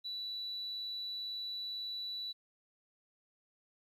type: tone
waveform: sine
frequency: 3951 Hz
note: B7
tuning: in tune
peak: -37 dBFS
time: 0.04-2.33 s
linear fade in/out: 20 ms
effects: tanh soft clip ceiling -34 dBFS + 12-bit